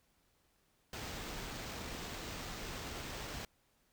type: noise with sample-and-hold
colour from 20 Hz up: pink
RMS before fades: -44 dBFS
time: 0.93-3.45 s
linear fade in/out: 2 ms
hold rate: 11025 Hz
effects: pink hiss -74 dBFS RMS until 3.92 s